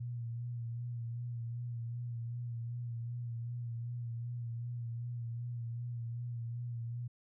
sine tone with vibrato, 118.6 Hz, A#2, 30 cents sharp, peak -37 dBFS, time 0-7.08 s, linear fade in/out 10 ms, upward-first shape sine, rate 2.6 Hz, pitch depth 38 cents each way, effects none

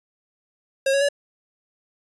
square tone with pitch steps, 541 / 554.9 / 569.2 Hz, C#5 / C#5 / C#5, -42 / +2 / +46 cents, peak -18 dBFS, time 0.86-1.088 s, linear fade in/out 5 ms, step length 76 ms, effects resampled to 24000 Hz

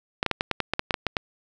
clicks, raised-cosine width 0.3 ms, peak -7 dBFS, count 12, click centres 0.229 / 0.263 / 0.313 / 0.409 / 0.513 / 0.603 / 0.736 / 0.794 / 0.908 / 0.942 / 1.067 / 1.168 s, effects none

